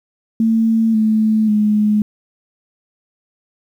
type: tone with pitch steps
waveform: sine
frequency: 224.7 / 217.7 / 210.9 Hz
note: A3 / A3 / G#3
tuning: +37 / -18 / +27 cents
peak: -11 dBFS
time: 0.4-2.02 s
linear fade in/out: 2 ms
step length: 540 ms
effects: 8-bit